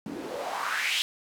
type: noise with band-pass filter sweep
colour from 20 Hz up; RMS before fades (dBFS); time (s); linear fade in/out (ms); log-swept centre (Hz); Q
white; -31; 0.06-1.02; 0; 220 to 3400; 3.3
effects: none